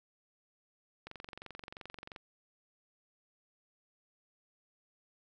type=click train; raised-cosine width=0.3 ms; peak=-29 dBFS; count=26; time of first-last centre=1.07-2.162 s; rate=22.9 Hz; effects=none